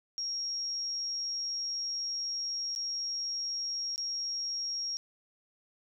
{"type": "tone with dropouts", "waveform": "sine", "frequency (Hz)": 5588, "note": "F8", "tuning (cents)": 0, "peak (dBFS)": -32, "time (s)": [0.18, 4.97], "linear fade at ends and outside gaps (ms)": 0, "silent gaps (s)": [[2.751, 2.761], [3.96, 3.979]], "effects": []}